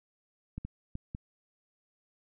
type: clicks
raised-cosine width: 5 ms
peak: -25 dBFS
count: 4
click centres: 0.58 / 0.65 / 0.954 / 1.149 s
effects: none